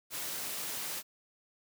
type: high-pass noise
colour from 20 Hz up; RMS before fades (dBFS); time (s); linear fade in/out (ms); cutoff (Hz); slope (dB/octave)
white; -38; 0.1-1.03; 50; 110; 24
effects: none